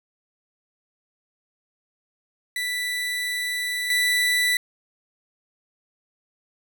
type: tone pair in turn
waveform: 30% pulse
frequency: 1975.5 / 1975.5 Hz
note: B6 / B6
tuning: 0 / 0 cents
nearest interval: unison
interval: 0 cents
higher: neither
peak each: -22 / -16 dBFS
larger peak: second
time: 2.56-3.9 / 3.9-4.57 s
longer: first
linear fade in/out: 2 ms
effects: none